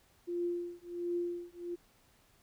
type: tone with tremolo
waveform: sine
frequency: 348.4 Hz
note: F4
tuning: 4 cents flat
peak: -30 dBFS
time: 0.27-1.76 s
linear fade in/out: 20 ms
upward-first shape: triangle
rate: 1.4 Hz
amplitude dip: 100%
effects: pink hiss -67 dBFS RMS until 2.42 s